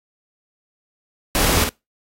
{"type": "noise with echo", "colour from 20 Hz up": "pink", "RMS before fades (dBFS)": -18, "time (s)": [1.35, 1.64], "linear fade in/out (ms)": 0, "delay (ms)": 51, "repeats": 1, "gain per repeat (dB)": -5, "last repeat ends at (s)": 1.691, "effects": ["noise-tail reverb RT60 0.2 s tail -23 dB re dry", "AAC 48 kbps"]}